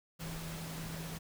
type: tone in noise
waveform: sine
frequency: 162.8 Hz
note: E3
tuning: 21 cents flat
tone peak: -42 dBFS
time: 0.19-1.19 s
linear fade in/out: 20 ms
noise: pink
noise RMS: -45 dBFS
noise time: 0.19-1.19 s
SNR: 0 dB
effects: none